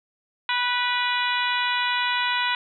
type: harmonic tone with a mistuned harmonic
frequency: 489.8 Hz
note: B4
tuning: 14 cents flat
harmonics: 2 / 3 / 4 / 5 / 6 / 7 / 8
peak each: -26 / -28 / -29 / -30 / -31 / -31 / -32 dBFS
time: 0.49-2.55 s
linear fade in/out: 2 ms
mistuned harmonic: 3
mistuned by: +16 cents
effects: none